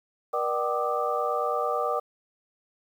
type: tone cluster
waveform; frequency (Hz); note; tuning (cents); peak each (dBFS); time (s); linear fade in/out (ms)
sine; 479.7 / 598 / 763 / 1184 / 1273; A#4 / D5 / G5 / D6 / D#6; +50 / +31 / -47 / +14 / +39; -30 / -30 / -31 / -29 / -37; 0.33-2; 10
effects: 9-bit